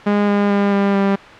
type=tone with pitch steps; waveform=sawtooth; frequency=205.3 / 203.3 / 201.3 / 199.34 / 197.39 Hz; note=G#3 / G#3 / G3 / G3 / G3; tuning=-20 / -37 / +46 / +29 / +12 cents; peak=-9 dBFS; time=0.06-1.16 s; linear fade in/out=10 ms; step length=220 ms; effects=white hiss -36 dBFS RMS until 1.39 s + low-pass 2000 Hz 12 dB/octave